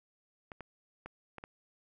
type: clicks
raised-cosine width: 0.5 ms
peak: -29 dBFS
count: 5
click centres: 0.518 / 0.607 / 1.06 / 1.383 / 1.439 s
effects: none